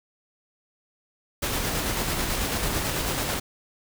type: noise with tremolo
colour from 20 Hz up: pink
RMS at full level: -26 dBFS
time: 1.42-3.4 s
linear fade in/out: 10 ms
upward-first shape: square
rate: 9.1 Hz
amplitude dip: 25%
effects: none